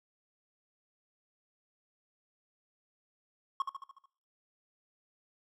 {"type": "tone with echo", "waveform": "triangle", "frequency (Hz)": 1089, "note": "C#6", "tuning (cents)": -31, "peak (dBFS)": -26, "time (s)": [3.6, 3.62], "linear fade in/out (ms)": 2, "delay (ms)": 73, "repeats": 6, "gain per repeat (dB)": -5, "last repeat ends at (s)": 4.058, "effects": ["noise-tail reverb RT60 0.6 s tail -21 dB re dry"]}